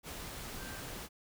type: tone in noise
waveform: sine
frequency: 1568 Hz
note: G6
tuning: in tune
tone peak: -49 dBFS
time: 0.56-0.83 s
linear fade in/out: 50 ms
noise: pink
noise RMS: -44 dBFS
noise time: 0.03-1.09 s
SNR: -8 dB
effects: none